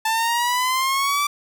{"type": "exponential sweep", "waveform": "sawtooth", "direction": "up", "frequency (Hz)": [880, 1171], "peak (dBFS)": -15, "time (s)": [0.05, 1.27], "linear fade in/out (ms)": 5, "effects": []}